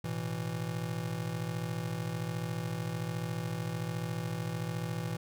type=chord; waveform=square; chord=A suspended second; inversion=none; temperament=just; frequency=110 / 123.75 / 165 Hz; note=A2 / B2 / E3; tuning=0 / +4 / +2 cents; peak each=-40 / -40 / -37 dBFS; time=0.04-5.17 s; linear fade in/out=5 ms; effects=none